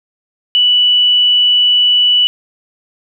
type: tone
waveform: sine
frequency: 2960 Hz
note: F#7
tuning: in tune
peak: -7 dBFS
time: 0.55-2.27 s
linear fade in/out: 0 ms
effects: none